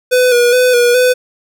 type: tone with vibrato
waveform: square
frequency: 492 Hz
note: B4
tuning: 7 cents flat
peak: -8 dBFS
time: 0.11-1.14 s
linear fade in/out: 20 ms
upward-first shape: square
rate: 2.4 Hz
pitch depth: 34 cents each way
effects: none